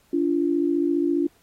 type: tone pair together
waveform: sine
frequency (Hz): 288.4 / 343.2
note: D4 / F4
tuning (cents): -31 / -30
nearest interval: minor third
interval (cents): 301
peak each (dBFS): -22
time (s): 0.13-1.27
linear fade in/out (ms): 5
effects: pink hiss -61 dBFS RMS until 1.42 s + AAC 48 kbps